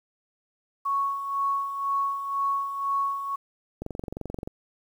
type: tone with tremolo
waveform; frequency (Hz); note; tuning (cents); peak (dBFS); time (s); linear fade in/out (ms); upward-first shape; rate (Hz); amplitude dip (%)
sine; 1108.7; C#6; 0; -22; 0.85-3.36; 10; sine; 2; 60
type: click train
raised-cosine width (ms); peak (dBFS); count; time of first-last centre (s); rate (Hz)
2; -20; 16; 3.82-4.475; 22.9
effects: 9-bit